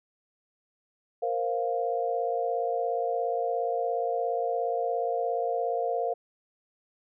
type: chord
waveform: sine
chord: Bb suspended second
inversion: none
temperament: equal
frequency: 466.2 / 523.3 / 698.5 Hz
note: Bb4 / C5 / F5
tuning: 0 / 0 / 0 cents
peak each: -30 / -32 / -29 dBFS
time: 1.22-6.14 s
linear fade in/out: 10 ms
effects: none